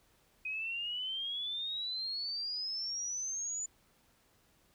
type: exponential sweep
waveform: sine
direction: up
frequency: 2504 to 7040 Hz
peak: -35 dBFS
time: 0.45-3.66 s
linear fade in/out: 5 ms
effects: pink hiss -69 dBFS RMS until 4.74 s